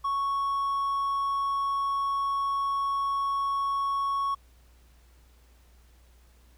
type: tone with hard clipping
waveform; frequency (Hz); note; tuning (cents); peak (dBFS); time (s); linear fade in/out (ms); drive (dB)
triangle; 1108.7; C#6; 0; -26; 0.04-4.35; 10; 5
effects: added 60 Hz sine -55 dBFS peak until 6.57 s + pink hiss -64 dBFS RMS until 6.57 s